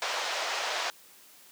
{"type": "band-pass noise", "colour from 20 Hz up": "pink", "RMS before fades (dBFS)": -32, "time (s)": [0.02, 0.9], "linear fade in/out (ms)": 0, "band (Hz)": [580, 6100], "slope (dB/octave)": 24, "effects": ["white hiss -55 dBFS RMS until 1.51 s", "high-pass 150 Hz 12 dB/octave"]}